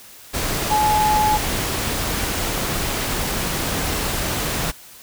sine tone in noise, 850 Hz, G#5, 40 cents sharp, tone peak -15 dBFS, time 0.7-1.38 s, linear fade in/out 20 ms, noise pink, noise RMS -23 dBFS, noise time 0.33-4.72 s, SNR +5 dB, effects white hiss -43 dBFS RMS until 5.02 s

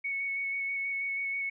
sine tone with vibrato, 2216 Hz, C#7, 1 cent flat, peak -30 dBFS, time 0.04-1.5 s, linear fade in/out 10 ms, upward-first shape square, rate 6.2 Hz, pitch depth 10 cents each way, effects none

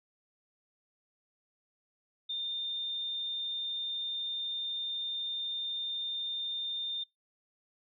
sine tone, 3616 Hz, A7, 47 cents sharp, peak -33 dBFS, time 2.29-7.04 s, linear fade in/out 10 ms, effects noise-tail reverb RT60 0.2 s tail -26 dB re dry

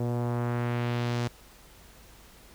sawtooth tone with low-pass filter sweep, 120 Hz, B2, 49 cents flat, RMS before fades -29 dBFS, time 0-1.28 s, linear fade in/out 5 ms, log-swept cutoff 590 to 6500 Hz, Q 1.1, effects added 50 Hz sine -56 dBFS peak until 2.54 s + pink hiss -54 dBFS RMS until 2.54 s

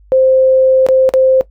sine tone with dropouts, 523.3 Hz, C5, in tune, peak -6 dBFS, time 0.12-1.41 s, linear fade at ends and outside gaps 0 ms, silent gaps 0.865-0.887 / 1.091-1.138 s, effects noise-tail reverb RT60 0.1 s tail -17 dB re dry + added 50 Hz sine -41 dBFS peak until 1.5 s

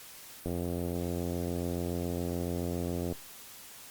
click train, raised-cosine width 2 ms, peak -21 dBFS, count 233, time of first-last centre 0.46-3.124 s, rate 87.1 Hz, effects white hiss -49 dBFS RMS until 3.9 s + Opus 48 kbps

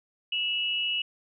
sine tone pair together, 2648 / 2914 Hz, E7 / F#7, +7 / -27 cents, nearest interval major second, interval 166 cents, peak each -31 / -27 dBFS, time 0.32-1.02 s, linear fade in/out 5 ms, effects none

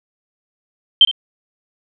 sine tone with echo, 3136 Hz, G7, in tune, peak -4 dBFS, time 1.01-1.05 s, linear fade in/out 2 ms, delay 63 ms, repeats 1, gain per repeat -14 dB, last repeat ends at 1.113 s, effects none

